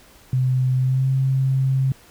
sine tone with pitch glide, 128.6 to 133.14 Hz, C3 to C3, -30 to +31 cents, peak -16 dBFS, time 0.33-1.92 s, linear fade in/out 2 ms, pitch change +61 cents, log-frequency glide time 0.79-1.09 s, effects pink hiss -50 dBFS RMS until 2.1 s

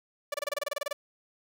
sawtooth tone bursts, 580 Hz, D5, 22 cents flat, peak -25 dBFS, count 13, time 0.32-0.93 s, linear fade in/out 5 ms, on 22 ms, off 27 ms, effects none

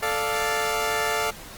15% pulse chord, D minor, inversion second, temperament equal, 440 / 587.3 / 698.5 Hz, A4 / D5 / F5, 0 / 0 / 0 cents, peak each -20 / -23 / -21 dBFS, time 0.02-1.31 s, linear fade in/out 10 ms, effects pink hiss -41 dBFS RMS until 1.57 s + Opus 48 kbps

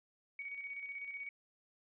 sine tone with tremolo, 2247 Hz, C#7, 23 cents sharp, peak -40 dBFS, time 0.39-1.29 s, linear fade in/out 2 ms, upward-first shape square, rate 16 Hz, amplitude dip 45%, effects resampled to 8000 Hz

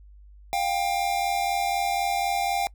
square tone pair together, 708 / 792 Hz, F5 / G5, +23 / +18 cents, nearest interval major second, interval 195 cents, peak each -28 / -26 dBFS, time 0.53-2.67 s, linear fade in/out 0 ms, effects noise-tail reverb RT60 0.1 s tail -24 dB re dry + added 50 Hz sine -46 dBFS peak until 2.74 s

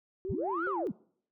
sine tone with vibrato, 360 Hz, F#4, 47 cents flat, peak -33 dBFS, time 0.25-0.87 s, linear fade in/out 0 ms, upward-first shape sine, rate 5 Hz, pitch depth 160 cents each way
sine linear two-way sweep, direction up then down, 30.62 to 1496 to 136 Hz, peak -31 dBFS, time 0.29-0.92 s, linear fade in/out 10 ms, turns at 0.65 s
sine tone with exponential decay, 524 Hz, C5, 2 cents sharp, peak -34 dBFS, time 0.67-0.79 s, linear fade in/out 0 ms, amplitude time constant 25 ms
effects noise-tail reverb RT60 0.6 s tail -24 dB re dry + tanh soft clip ceiling -20 dBFS

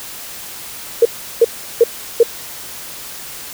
sine tone bursts, 466.2 Hz, A#4, in tune, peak -4 dBFS, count 4, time 1.02-2.232 s, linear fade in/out 5 ms, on 33 ms, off 360 ms, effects white hiss -31 dBFS RMS until 3.53 s

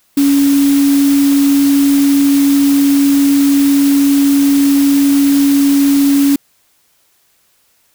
sine tone in noise, 280.4 Hz, C#4, 20 cents sharp, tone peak -7 dBFS, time 0.17-6.36 s, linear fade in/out 5 ms, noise white, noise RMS -23 dBFS, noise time 0.17-6.36 s, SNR +13 dB, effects white hiss -56 dBFS RMS until 7.94 s

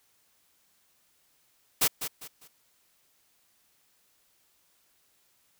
white noise with echo, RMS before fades -23 dBFS, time 1.81-1.88 s, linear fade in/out 10 ms, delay 200 ms, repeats 3, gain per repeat -10 dB, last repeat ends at 2.48 s, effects white hiss -68 dBFS RMS until 5.59 s

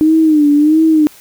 sine tone with vibrato, 305.2 Hz, D#4, 33 cents flat, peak -6 dBFS, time 0.01-1.07 s, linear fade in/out 0 ms, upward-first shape sine, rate 1.5 Hz, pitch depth 88 cents each way, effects white hiss -41 dBFS RMS until 1.2 s

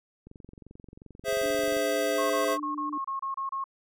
click train, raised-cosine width 3 ms, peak -34 dBFS, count 35, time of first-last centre 0.27-1.768 s, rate 22.7 Hz
square chord, Ab augmented, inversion none, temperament equal, 415.3 / 523.3 / 659.3 Hz, Ab4 / C5 / E5, 0 / 0 / 0 cents, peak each -32 / -30 / -30 dBFS, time 1.24-2.58 s, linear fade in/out 50 ms
sine tone with pitch glide, 293.7 to 297.3 Hz, D4 to D4, 0 to +21 cents, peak -34 dBFS, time 1.43-2.98 s, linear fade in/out 5 ms, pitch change +21 cents, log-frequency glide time 1.54-2.55 s
sine tone bursts, 1084 Hz, C#6, 39 cents flat, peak -29 dBFS, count 10, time 2.18-3.641 s, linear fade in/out 5 ms, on 120 ms, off 29 ms
effects none

